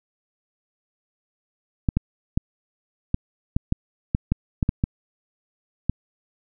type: clicks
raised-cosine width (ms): 5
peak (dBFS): -7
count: 12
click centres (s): 1.888 / 1.97 / 2.375 / 3.144 / 3.565 / 3.724 / 4.149 / 4.32 / 4.628 / 4.691 / 4.839 / 5.896
effects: none